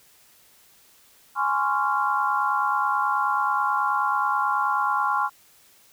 sine chord, Db major seventh, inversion second, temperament just, 831.5 / 1039.4 / 1108.7 / 1385.9 Hz, Ab5 / C6 / Db6 / F6, +2 / -12 / 0 / -14 cents, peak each -26 dBFS, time 1.35-5.3 s, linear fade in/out 50 ms, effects white hiss -56 dBFS RMS until 5.92 s

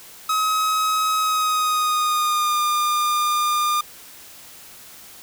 45% pulse tone with pitch glide, 1273 to 1206.4 Hz, D#6 to D6, +39 to +46 cents, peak -18 dBFS, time 0.29-3.81 s, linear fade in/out 5 ms, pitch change -93 cents, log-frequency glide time 1.19-2.62 s, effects white hiss -43 dBFS RMS until 5.22 s

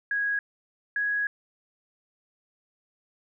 sine tone pair in turn, 1653 / 1664.5 Hz, G#6 / G#6, -9 / +3 cents, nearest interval unison, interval 12 cents, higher second, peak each -24 dBFS, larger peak neither, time 0.11-0.39 / 0.96-1.27 s, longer second, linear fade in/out 2 ms, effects none

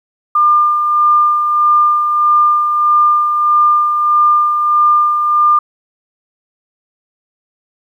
sine tone with tremolo, 1200 Hz, D6, 37 cents sharp, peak -6 dBFS, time 0.35-5.59 s, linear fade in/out 5 ms, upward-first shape sine, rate 1.6 Hz, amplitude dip 45%, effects 8-bit

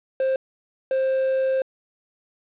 triangle tone bursts at uneven times, 528 Hz, C5, 16 cents sharp, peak -17 dBFS, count 2, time 0.2-0.36 / 0.91-1.62 s, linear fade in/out 2 ms, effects resampled to 8000 Hz + 8-bit

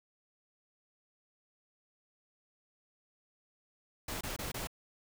pink noise bursts, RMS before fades -39 dBFS, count 4, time 4.08-4.672 s, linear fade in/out 5 ms, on 130 ms, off 24 ms, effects none

